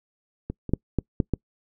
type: clicks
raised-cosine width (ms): 3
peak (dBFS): -17 / -19 / -7 / -9 / -8 / -10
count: 6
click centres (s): 0.5 / 0.693 / 0.736 / 0.987 / 1.202 / 1.337
effects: noise-tail reverb RT60 0.1 s tail -26 dB re dry